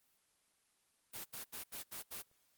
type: noise bursts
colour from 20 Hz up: white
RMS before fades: -45 dBFS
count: 6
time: 1.13-2.225 s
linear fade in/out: 20 ms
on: 120 ms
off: 75 ms
effects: white hiss -75 dBFS RMS until 2.57 s + Opus 24 kbps